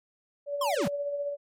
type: tone with tremolo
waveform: sine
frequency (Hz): 573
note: D5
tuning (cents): -43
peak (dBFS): -27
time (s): 0.46-1.37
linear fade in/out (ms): 50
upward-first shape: sine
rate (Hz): 15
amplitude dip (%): 40
type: linear sweep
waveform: square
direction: down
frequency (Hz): 1108.7 to 127.1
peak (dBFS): -27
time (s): 0.61-0.88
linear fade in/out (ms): 5
effects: MP3 64 kbps